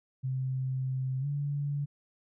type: tone with pitch glide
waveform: sine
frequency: 130.81 to 143.48 Hz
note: C3 to D3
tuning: 0 to -40 cents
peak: -29 dBFS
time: 0.23-1.86 s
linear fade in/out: 20 ms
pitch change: +160 cents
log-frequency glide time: 1.2-1.26 s
effects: none